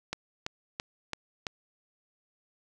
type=click train; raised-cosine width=0.2 ms; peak=-15 dBFS; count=5; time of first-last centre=0.13-1.468 s; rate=2.99 Hz; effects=none